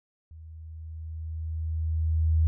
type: tone with level ramp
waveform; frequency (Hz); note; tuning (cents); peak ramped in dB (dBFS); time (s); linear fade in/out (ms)
sine; 79.9; D#2; +47; -43 to -18; 0.31-2.47; 0
effects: none